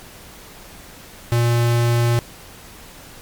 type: tone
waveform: square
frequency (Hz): 118.5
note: A#2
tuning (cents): +29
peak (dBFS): -15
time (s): 1.32-2.19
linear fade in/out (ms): 0
effects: pink hiss -41 dBFS RMS until 3.21 s + MP3 96 kbps